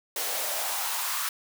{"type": "noise with high-pass filter sweep", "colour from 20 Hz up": "white", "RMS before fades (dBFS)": -30, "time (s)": [0.16, 1.29], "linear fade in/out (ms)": 2, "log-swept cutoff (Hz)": [480, 1200], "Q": 3, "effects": []}